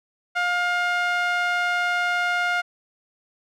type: tone with band-pass filter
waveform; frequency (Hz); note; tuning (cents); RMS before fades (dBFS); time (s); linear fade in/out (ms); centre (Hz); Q
sawtooth; 709; F5; +26; -23; 0.35-2.62; 20; 1600; 1.7
effects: none